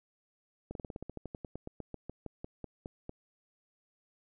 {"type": "slowing click train", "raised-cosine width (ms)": 2, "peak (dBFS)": -27, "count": 22, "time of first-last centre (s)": [0.71, 3.094], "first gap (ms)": 42, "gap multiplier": 1.09, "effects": []}